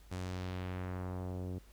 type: tone with low-pass filter sweep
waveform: sawtooth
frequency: 91.5 Hz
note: F#2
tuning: 19 cents flat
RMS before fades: -40 dBFS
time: 0.11-1.59 s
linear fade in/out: 10 ms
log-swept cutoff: 9700 to 380 Hz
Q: 1.1
effects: added 50 Hz sine -56 dBFS peak until 1.72 s + pink hiss -65 dBFS RMS until 1.72 s